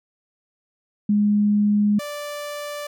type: tone pair in turn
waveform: sine / sawtooth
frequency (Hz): 207.3 / 586.3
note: G#3 / D5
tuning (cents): -3 / -3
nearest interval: octave + tritone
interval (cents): 1800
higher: second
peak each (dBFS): -15 / -25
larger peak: first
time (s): 1.09-1.99 / 1.99-2.87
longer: first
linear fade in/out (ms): 5
effects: none